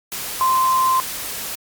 sine tone in noise, 1041 Hz, C6, 9 cents flat, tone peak -14 dBFS, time 0.41-1 s, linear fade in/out 0 ms, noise white, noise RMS -28 dBFS, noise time 0.12-1.55 s, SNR +11 dB, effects Opus 48 kbps

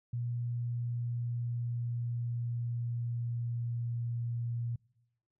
sine tone with pitch glide, 120 to 118.28 Hz, B2 to A#2, -49 to +26 cents, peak -32 dBFS, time 0.13-4.76 s, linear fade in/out 5 ms, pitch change -25 cents, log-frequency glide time 0.28-4 s, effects noise-tail reverb RT60 1.0 s tail -26 dB re dry

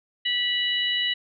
harmonic tone, 979 Hz, B5, 15 cents flat, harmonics 2 / 3 / 4, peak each -28 / -24 / -29 dBFS, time 0.25-1.14 s, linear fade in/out 10 ms, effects none

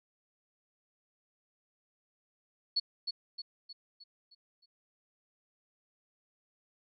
sine tone with echo, 4400 Hz, C#8, 14 cents flat, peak -26 dBFS, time 2.76-2.8 s, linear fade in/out 10 ms, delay 310 ms, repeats 6, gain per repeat -6 dB, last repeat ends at 4.66 s, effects none

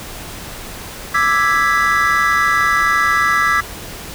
triangle chord, E dominant seventh, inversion third, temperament equal, 1174.7 / 1318.5 / 1661.2 / 1975.5 Hz, D6 / E6 / G#6 / B6, 0 / 0 / 0 / 0 cents, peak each -16 dBFS, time 1.14-3.61 s, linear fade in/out 10 ms, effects pink hiss -31 dBFS RMS until 4.14 s

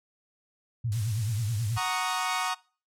sine tone with vibrato, 110 Hz, A2, in tune, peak -26 dBFS, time 0.84-1.78 s, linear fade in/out 10 ms, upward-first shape triangle, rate 9.3 Hz, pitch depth 200 cents each way
blue noise, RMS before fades -38 dBFS, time 0.92-2.49 s, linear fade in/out 0 ms
sawtooth chord, D# minor seventh, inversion first, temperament equal, 740 / 932.3 / 1108.7 / 1244.5 Hz, F#5 / A#5 / C#6 / D#6, 0 / 0 / 0 / 0 cents, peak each -29 dBFS, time 1.76-2.55 s, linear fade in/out 20 ms
effects noise-tail reverb RT60 0.4 s tail -23 dB re dry + low-pass 9000 Hz 12 dB/octave

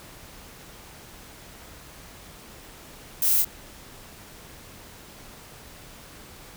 violet noise with echo, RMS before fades -22 dBFS, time 3.22-3.42 s, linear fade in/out 2 ms, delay 27 ms, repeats 1, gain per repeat -4 dB, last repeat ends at 3.447 s, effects pink hiss -46 dBFS RMS until 6.56 s

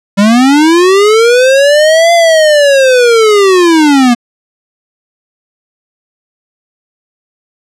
square linear two-way sweep, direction up then down, 193.6 to 688 to 233.1 Hz, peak -4 dBFS, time 0.17-4.15 s, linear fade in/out 20 ms, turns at 2.13 s, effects low-pass 8000 Hz 12 dB/octave

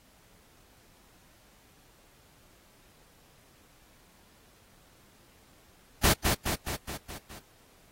pink noise with echo, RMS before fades -22 dBFS, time 6.03-6.14 s, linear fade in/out 20 ms, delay 210 ms, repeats 6, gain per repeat -4 dB, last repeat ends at 7.4 s, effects pink hiss -61 dBFS RMS until 7.91 s + AAC 48 kbps

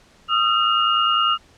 sine tone cluster, 1243 / 1353 / 2843 Hz, D#6 / E6 / F7, -2 / +45 / +30 cents, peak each -20 dBFS, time 0.28-1.38 s, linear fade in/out 50 ms, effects pink hiss -53 dBFS RMS until 1.57 s + low-pass 7000 Hz 12 dB/octave

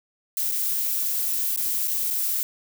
violet noise with dropouts, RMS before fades -25 dBFS, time 0.37-2.43 s, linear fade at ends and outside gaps 1 ms, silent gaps 0.515-0.52 / 1.562-1.574 / 1.874-1.879 / 2.104-2.108 s, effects none

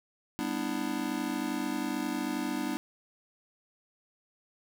square chord, E minor seventh, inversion first, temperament just, 197.78 / 247.2 / 296.7 / 329.6 Hz, G3 / B3 / D4 / E4, +16 / +2 / +18 / 0 cents, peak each -40 / -36 / -35 / -39 dBFS, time 0.39-2.77 s, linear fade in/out 0 ms, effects 11-bit

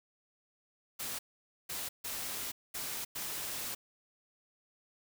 white noise bursts at uneven times, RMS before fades -39 dBFS, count 5, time 0.99-1.19 / 1.69-1.89 / 2.04-2.52 / 2.74-3.05 / 3.15-3.75 s, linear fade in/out 10 ms, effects none

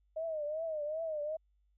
sine tone with vibrato, 622.3 Hz, D#5, in tune, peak -34 dBFS, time 0.16-1.37 s, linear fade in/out 10 ms, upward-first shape triangle, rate 2.6 Hz, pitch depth 120 cents each way, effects added 50 Hz sine -69 dBFS peak until 1.77 s

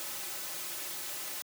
white noise with comb filter, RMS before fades -39 dBFS, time 0-1.42 s, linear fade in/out 0 ms, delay 4.3 ms, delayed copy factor -0.7, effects high-pass 200 Hz 12 dB/octave

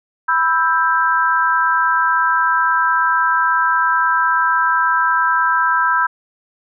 sine chord, E minor, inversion second, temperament just, 988.9 / 1318.5 / 1582.2 Hz, B5 / E6 / G6, +2 / 0 / +16 cents, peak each -17 dBFS, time 0.28-6.07 s, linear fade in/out 10 ms, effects none

